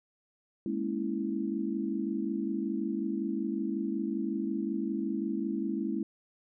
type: chord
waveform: sine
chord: A# half-diminished seventh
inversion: third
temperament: equal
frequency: 207.7 / 233.1 / 277.2 / 329.6 Hz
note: G#3 / A#3 / C#4 / E4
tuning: 0 / 0 / 0 / 0 cents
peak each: -34 / -37 / -36 / -34 dBFS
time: 0.66-6.03 s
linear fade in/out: 2 ms
effects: none